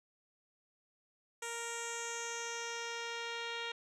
10% pulse tone with low-pass filter sweep, 466.2 Hz, A#4, in tune, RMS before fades -41 dBFS, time 1.42-3.72 s, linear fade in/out 5 ms, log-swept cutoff 8800 to 3900 Hz, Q 3.6, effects none

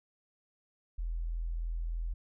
sine tone, 41.67 Hz, E1, 19 cents sharp, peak -32 dBFS, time 0.98-2.14 s, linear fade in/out 10 ms, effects none

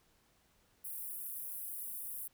pink high-pass noise, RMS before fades -43 dBFS, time 0.84-2.28 s, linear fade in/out 10 ms, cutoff 10000 Hz, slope 48 dB/octave, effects pink hiss -71 dBFS RMS until 2.33 s

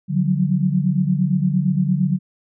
sine tone cluster, 145.9 / 180.1 / 188.8 Hz, D3 / F#3 / F#3, -11 / -46 / +35 cents, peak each -20 dBFS, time 0.08-2.19 s, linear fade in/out 50 ms, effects none

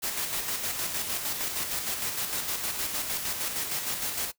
white noise with tremolo, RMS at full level -30 dBFS, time 0.02-4.32 s, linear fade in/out 20 ms, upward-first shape square, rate 6.5 Hz, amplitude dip 40%, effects noise-tail reverb RT60 0.1 s tail -19 dB re dry

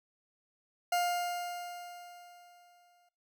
40% pulse tone with exponential decay, 705 Hz, F5, 16 cents sharp, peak -26 dBFS, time 0.92-3.09 s, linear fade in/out 5 ms, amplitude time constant 470 ms, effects noise-tail reverb RT60 0.3 s tail -21 dB re dry

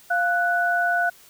sine tone pair together, 698.5 / 1482.2 Hz, F5 / F#6, 0 / +3 cents, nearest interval octave + minor second, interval 1303 cents, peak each -22 / -21 dBFS, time 0.1-1.1 s, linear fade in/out 10 ms, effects white hiss -51 dBFS RMS until 1.29 s

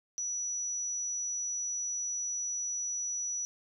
sine tone, 5890 Hz, F#8, 9 cents flat, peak -32 dBFS, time 0.18-3.45 s, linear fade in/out 0 ms, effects none

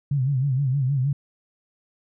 sine tone with vibrato, 134.8 Hz, C#3, 48 cents flat, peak -19 dBFS, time 0.11-1.13 s, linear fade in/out 5 ms, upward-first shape sine, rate 6.4 Hz, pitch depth 120 cents each way, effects none

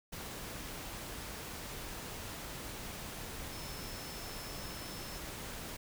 sine tone in noise, 5274 Hz, E8, in tune, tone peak -51 dBFS, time 3.52-5.19 s, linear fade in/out 10 ms, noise pink, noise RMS -44 dBFS, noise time 0.12-5.77 s, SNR -10 dB, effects none

